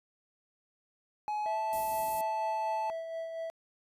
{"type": "tone with pitch glide", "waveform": "triangle", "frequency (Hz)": [844, 872.8], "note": ["G#5", "A5"], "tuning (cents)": [28, -14], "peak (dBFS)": -29, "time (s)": [1.28, 2.9], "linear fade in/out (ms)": 0, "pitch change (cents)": 58, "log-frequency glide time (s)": [1.43, 1.58]}
{"type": "tone with tremolo", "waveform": "triangle", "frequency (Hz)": 656, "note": "E5", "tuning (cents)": -9, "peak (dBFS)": -32, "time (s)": [1.46, 3.5], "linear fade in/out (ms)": 0, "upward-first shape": "sine", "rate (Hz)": 4.2, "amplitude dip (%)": 40}
{"type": "band-stop noise", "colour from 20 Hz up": "white", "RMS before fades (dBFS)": -40, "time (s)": [1.73, 2.21], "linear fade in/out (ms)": 0, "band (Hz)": [360, 11000], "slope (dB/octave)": 12}
{"effects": ["resampled to 32000 Hz"]}